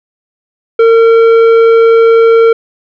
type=tone with tanh clipping; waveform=sine; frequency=456 Hz; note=A#4; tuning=38 cents flat; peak=-4 dBFS; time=0.79-2.53 s; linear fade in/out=5 ms; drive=10 dB; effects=none